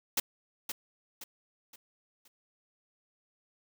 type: noise with echo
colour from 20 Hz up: white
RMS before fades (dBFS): -28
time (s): 0.17-0.2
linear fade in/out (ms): 5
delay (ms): 520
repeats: 4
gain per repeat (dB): -8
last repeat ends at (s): 2.28
effects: none